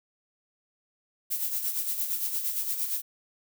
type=noise with tremolo; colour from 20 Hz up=violet; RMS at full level=-28 dBFS; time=1.3-3.02 s; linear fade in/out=20 ms; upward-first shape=sine; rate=8.7 Hz; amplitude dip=55%; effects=none